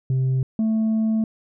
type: tone pair in turn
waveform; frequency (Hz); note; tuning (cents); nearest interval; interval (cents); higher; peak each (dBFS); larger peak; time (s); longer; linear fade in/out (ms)
sine; 130.81 / 220.5; C3 / A3; 0 / +4; major sixth; 904; second; -15; neither; 0.1-0.43 / 0.59-1.24; second; 2
effects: tanh soft clip ceiling -17 dBFS